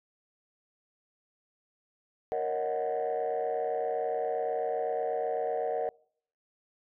sine chord, D# minor seventh, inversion second, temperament equal, 466.2 / 554.4 / 622.3 / 740 Hz, A#4 / C#5 / D#5 / F#5, 0 / 0 / 0 / 0 cents, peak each -31 / -35 / -33 / -32 dBFS, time 2.32-5.89 s, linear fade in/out 0 ms, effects noise-tail reverb RT60 0.6 s tail -26 dB re dry + tanh soft clip ceiling -23 dBFS

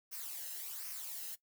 blue noise with flanger, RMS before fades -44 dBFS, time 0.11-1.36 s, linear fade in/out 20 ms, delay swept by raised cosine 0.26 to 0.88 ms, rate 1.3 Hz, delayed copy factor -0.6, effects noise-tail reverb RT60 0.1 s tail -18 dB re dry

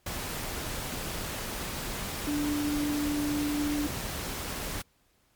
sine tone in noise, 293.7 Hz, D4, in tune, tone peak -27 dBFS, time 2.27-3.87 s, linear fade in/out 5 ms, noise pink, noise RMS -35 dBFS, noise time 0.06-4.82 s, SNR +5 dB, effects pink hiss -68 dBFS RMS until 5.35 s + MP3 96 kbps

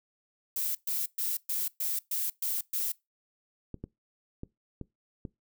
violet noise bursts, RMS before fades -31 dBFS, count 8, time 0.56-2.92 s, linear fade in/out 5 ms, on 190 ms, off 120 ms
clicks, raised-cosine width 3 ms, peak -25 dBFS, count 5, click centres 3.743 / 3.84 / 4.434 / 4.813 / 5.252 s
effects noise-tail reverb RT60 0.2 s tail -22 dB re dry

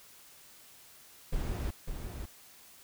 brown noise with echo, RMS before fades -33 dBFS, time 1.32-1.71 s, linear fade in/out 10 ms, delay 550 ms, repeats 1, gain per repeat -6 dB, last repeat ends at 2.26 s, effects white hiss -56 dBFS RMS until 2.83 s

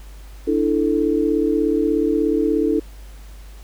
sine chord, D suspended second, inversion none, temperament just, 293.7 / 330.4 / 440.5 Hz, D4 / E4 / A4, 0 / +4 / +2 cents, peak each -20 dBFS, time 0.47-2.8 s, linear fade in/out 10 ms, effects added 50 Hz sine -36 dBFS peak until 3.63 s + pink hiss -49 dBFS RMS until 3.63 s

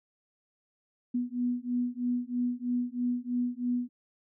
sine beating tone pair, 243.6 / 246.7 Hz, B3 / B3, -24 / -2 cents, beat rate 3.1 Hz, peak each -31 dBFS, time 1.14-3.89 s, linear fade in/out 10 ms, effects none

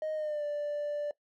triangle tone with pitch glide, 622 to 587.4 Hz, D#5 to D5, -1 to 0 cents, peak -28 dBFS, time 0.02-1.11 s, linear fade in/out 2 ms, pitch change -99 cents, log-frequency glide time 0.14-0.44 s, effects noise-tail reverb RT60 0.1 s tail -21 dB re dry + tanh soft clip ceiling -27 dBFS

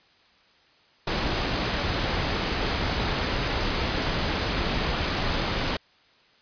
pink noise, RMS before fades -26 dBFS, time 1.07-5.77 s, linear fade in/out 5 ms, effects white hiss -59 dBFS RMS until 6.41 s + resampled to 11025 Hz

